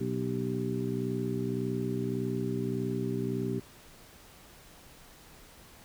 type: harmonic tone with a mistuned harmonic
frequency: 61.74 Hz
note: B1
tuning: in tune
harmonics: 2 / 3 / 4 / 5 / 6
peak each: -35 / -36 / -35 / -39 / -35 dBFS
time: 0-3.6 s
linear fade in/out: 10 ms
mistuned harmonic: 6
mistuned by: +85 cents
effects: pink hiss -54 dBFS RMS until 5.84 s